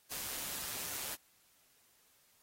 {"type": "noise with amplitude modulation", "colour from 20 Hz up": "white", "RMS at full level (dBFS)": -39, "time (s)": [0.1, 1.16], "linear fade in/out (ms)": 20, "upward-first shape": "sine", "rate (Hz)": 140, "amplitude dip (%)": 45, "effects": ["white hiss -69 dBFS RMS until 2.42 s", "AAC 48 kbps"]}